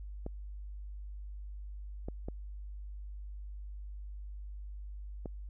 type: clicks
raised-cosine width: 2 ms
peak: -26 dBFS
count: 4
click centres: 0.264 / 2.085 / 2.285 / 5.258 s
effects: added 50 Hz sine -41 dBFS peak until 5.49 s